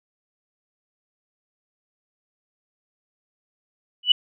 sine tone with exponential growth, 2960 Hz, F#7, in tune, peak -7 dBFS, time 4.03-4.12 s, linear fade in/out 5 ms, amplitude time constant 19 ms, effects none

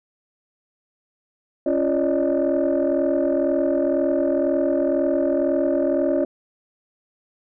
sine tone cluster, 276 / 344.4 / 571 / 613 Hz, C#4 / F4 / D5 / D#5, -7 / -24 / -49 / -26 cents, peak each -22 dBFS, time 1.66-6.25 s, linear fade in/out 5 ms, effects tanh soft clip ceiling -12 dBFS

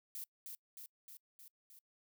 violet noise with echo, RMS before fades -45 dBFS, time 0.15-0.24 s, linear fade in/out 0 ms, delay 310 ms, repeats 5, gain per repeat -3 dB, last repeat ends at 1.79 s, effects noise-tail reverb RT60 0.1 s tail -25 dB re dry

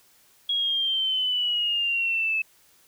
sine exponential sweep, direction down, 3322 to 2600 Hz, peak -22 dBFS, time 0.49-2.42 s, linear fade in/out 5 ms, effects white hiss -59 dBFS RMS until 2.87 s

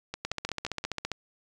two click trains, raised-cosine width 0.2 ms, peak -14 / -17 dBFS, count 14 / 5, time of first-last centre 0.25-1.117 / 0.14-0.841 s, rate 15 / 5.71 Hz, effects resampled to 22050 Hz

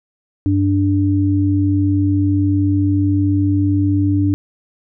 sine tone pair together, 97.73 / 293.1 Hz, G2 / D4, -5 / -3 cents, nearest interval octave + perfect fifth, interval 1902 cents, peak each -15 dBFS, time 0.46-4.34 s, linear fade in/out 0 ms, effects none

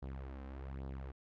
sawtooth tone with flanger, 67 Hz, C2, 42 cents sharp, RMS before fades -45 dBFS, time 0.02-1.12 s, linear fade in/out 10 ms, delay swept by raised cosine 0.2 to 3.9 ms, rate 1.2 Hz, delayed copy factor +0.7, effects low-pass 2000 Hz 12 dB/octave

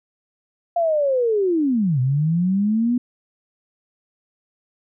sine linear two-way sweep, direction down then up, 698.5 to 123.47 to 248.9 Hz, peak -16 dBFS, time 0.76-2.98 s, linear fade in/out 5 ms, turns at 2 s, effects none

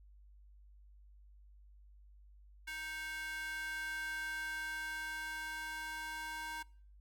square tone with high-pass filter sweep, 312.9 Hz, D#4, 10 cents sharp, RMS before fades -42 dBFS, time 2.67-6.63 s, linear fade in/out 10 ms, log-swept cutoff 1800 to 1200 Hz, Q 4.4, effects noise-tail reverb RT60 0.5 s tail -24 dB re dry + added 50 Hz sine -57 dBFS peak until 7 s

